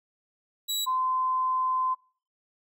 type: tone pair in turn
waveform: sawtooth / sine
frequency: 3900 / 1030.2 Hz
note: B7 / C6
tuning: -23 / -27 cents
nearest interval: octave + major seventh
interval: 2304 cents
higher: first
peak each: -24 / -24 dBFS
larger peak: neither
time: 0.68-0.86 / 0.86-1.95 s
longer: second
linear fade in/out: 20 ms
effects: noise-tail reverb RT60 0.4 s tail -20 dB re dry